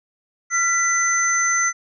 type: tone cluster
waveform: sine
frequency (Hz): 1370 / 1978 / 6140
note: F6 / B6 / G8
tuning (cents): -34 / +2 / -37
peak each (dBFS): -22 / -21 / -20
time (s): 0.5-1.73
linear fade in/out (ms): 50
effects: none